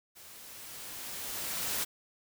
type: noise with level ramp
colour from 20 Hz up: white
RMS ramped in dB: -52 to -32 dBFS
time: 0.15-1.85 s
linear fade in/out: 20 ms
effects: none